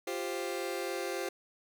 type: chord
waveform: sawtooth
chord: F suspended second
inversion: none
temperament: just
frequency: 349.2 / 392.9 / 523.8 Hz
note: F4 / G4 / C5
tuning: 0 / +4 / +2 cents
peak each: -34 dBFS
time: 0.07-1.29 s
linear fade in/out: 5 ms
effects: none